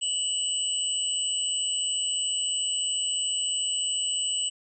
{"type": "tone pair together", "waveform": "sine", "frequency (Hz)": [2960, 8017], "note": ["F#7", "B8"], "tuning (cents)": [0, 25], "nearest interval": "octave + perfect fourth", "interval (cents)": 1725, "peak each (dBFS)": -28, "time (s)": [0.01, 4.5], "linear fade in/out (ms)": 20, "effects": []}